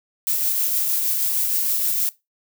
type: noise with tremolo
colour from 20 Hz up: violet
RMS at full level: -20 dBFS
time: 0.27-2.09 s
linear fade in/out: 0 ms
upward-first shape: triangle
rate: 6.4 Hz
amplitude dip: 30%
effects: noise-tail reverb RT60 0.2 s tail -19 dB re dry